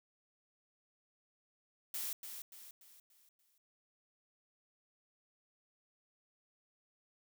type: noise with echo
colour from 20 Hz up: blue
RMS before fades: -40 dBFS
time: 1.94-2.13 s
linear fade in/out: 2 ms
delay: 290 ms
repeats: 5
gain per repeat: -7 dB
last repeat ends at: 3.58 s
effects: none